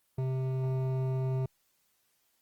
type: tone with hard clipping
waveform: sine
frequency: 130.8 Hz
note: C3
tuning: in tune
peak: -30 dBFS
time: 0.18-1.46 s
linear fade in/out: 5 ms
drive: 12 dB
effects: white hiss -73 dBFS RMS until 2.41 s + Opus 24 kbps